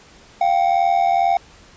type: ring-modulated tone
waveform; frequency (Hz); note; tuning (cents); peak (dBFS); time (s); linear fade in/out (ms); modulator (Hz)
triangle; 740; F#5; 0; -9; 0.41-1.37; 0; 41.1
effects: pink hiss -47 dBFS RMS until 1.76 s + resampled to 16000 Hz